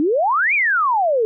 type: exponential two-way sweep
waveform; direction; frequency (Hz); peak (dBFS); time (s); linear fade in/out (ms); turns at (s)
sine; up then down; 283 to 2489 to 424.9; -14; 0-1.25; 0; 0.54
effects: none